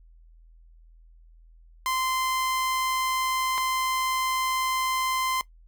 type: tone pair in turn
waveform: sawtooth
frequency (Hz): 1038 / 1038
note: C6 / C6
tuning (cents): -14 / -14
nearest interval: unison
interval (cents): 0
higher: neither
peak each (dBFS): -21 / -21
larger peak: neither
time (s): 1.86-3.58 / 3.58-5.41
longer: second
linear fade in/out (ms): 0
effects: noise-tail reverb RT60 0.1 s tail -19 dB re dry + added 41 Hz sine -50 dBFS peak until 5.67 s